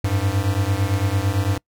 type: beating tone pair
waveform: square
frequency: 94 / 102.9 Hz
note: F#2 / G#2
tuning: +28 / -16 cents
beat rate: 8.9 Hz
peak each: -22 dBFS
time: 0.04-1.58 s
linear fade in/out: 5 ms
effects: noise-tail reverb RT60 0.1 s tail -26 dB re dry